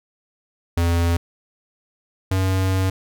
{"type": "tone pair in turn", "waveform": "square", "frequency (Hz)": [85.1, 94.58], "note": ["F2", "F#2"], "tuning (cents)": [-44, 39], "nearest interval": "major second", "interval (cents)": 183, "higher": "second", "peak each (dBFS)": [-17, -18], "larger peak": "first", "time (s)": [[0.77, 1.17], [2.31, 2.9]], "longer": "second", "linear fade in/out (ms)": 5, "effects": []}